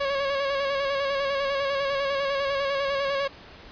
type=tone with vibrato; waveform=sawtooth; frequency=554.4 Hz; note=C#5; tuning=in tune; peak=-20 dBFS; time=0-3.28 s; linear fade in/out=10 ms; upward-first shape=square; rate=10 Hz; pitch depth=28 cents each way; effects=pink hiss -46 dBFS RMS until 3.71 s + resampled to 11025 Hz